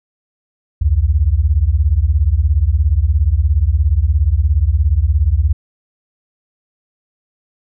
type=beating tone pair; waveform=sine; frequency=65.9 / 82.9 Hz; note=C2 / E2; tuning=+13 / +10 cents; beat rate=17 Hz; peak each=-13 dBFS; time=0.81-5.53 s; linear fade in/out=10 ms; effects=none